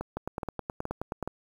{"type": "two click trains", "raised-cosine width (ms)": 1, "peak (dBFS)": [-18, -19], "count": [11, 4], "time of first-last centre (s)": [[0.17, 1.227], [0.01, 1.276]], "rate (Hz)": [9.46, 2.37], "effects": ["8-bit"]}